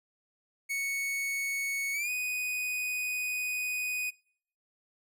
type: tone with pitch glide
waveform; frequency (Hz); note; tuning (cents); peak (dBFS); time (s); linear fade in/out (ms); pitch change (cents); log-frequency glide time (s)
45% pulse; 2217 to 2488; C#7 to D#7; 0 to -1; -30; 0.69-4.11; 20; +199; 1.93-2.1
effects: noise-tail reverb RT60 0.6 s tail -25 dB re dry